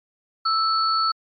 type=tone pair together; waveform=sine; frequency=1318.5 / 4432 Hz; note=E6 / C#8; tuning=0 / -1 cents; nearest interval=octave + major sixth; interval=2099 cents; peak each=-19 / -24 dBFS; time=0.45-1.12 s; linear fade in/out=10 ms; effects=MP3 48 kbps